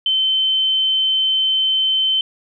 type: tone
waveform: sine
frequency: 3080 Hz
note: G7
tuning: 31 cents flat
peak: -14 dBFS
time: 0.06-2.21 s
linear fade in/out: 2 ms
effects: none